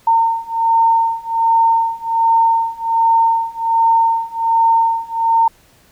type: beating tone pair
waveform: sine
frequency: 911 / 912.3 Hz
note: A#5 / A#5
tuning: -40 / -38 cents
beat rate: 1.3 Hz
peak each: -15 / -14 dBFS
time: 0.07-5.48 s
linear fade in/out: 5 ms
effects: pink hiss -51 dBFS RMS until 5.91 s